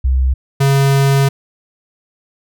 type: tone pair in turn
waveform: sine / square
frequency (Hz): 65 / 137.73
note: C2 / C#3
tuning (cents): -11 / -11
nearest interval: octave + minor second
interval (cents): 1300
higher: second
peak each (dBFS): -10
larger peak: neither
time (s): 0.04-0.34 / 0.6-1.29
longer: second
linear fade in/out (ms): 10
effects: none